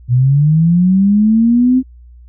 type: linear sweep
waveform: sine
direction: up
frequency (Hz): 119.2 to 261.6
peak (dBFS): -7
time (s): 0.08-1.83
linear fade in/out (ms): 50
effects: added 60 Hz sine -36 dBFS peak until 2.28 s